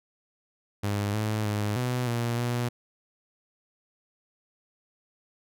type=tone with pitch steps; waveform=sawtooth; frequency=102.2 / 107.8 / 104.4 / 124.5 / 118.3 / 120.8 Hz; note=G#2 / A2 / G#2 / B2 / A#2 / B2; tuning=-27 / -35 / +10 / +14 / +26 / -38 cents; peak=-22 dBFS; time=0.83-2.69 s; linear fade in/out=10 ms; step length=310 ms; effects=none